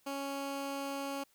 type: tone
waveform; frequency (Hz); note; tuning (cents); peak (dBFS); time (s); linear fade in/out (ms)
15% pulse; 277.2; C#4; 0; -30; 0.06-1.24; 10
effects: white hiss -70 dBFS RMS until 1.34 s